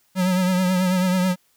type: tone with vibrato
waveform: square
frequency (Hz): 183.8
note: F#3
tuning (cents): -11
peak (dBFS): -18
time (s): 0.15-1.36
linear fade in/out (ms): 50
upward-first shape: triangle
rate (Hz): 9.2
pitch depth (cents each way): 54
effects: white hiss -63 dBFS RMS until 1.56 s